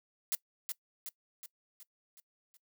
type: noise with echo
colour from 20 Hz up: blue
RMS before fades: -32 dBFS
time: 0.32-0.35 s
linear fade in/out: 0 ms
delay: 370 ms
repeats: 6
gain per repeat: -5 dB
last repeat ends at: 2.57 s
effects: noise-tail reverb RT60 0.1 s tail -21 dB re dry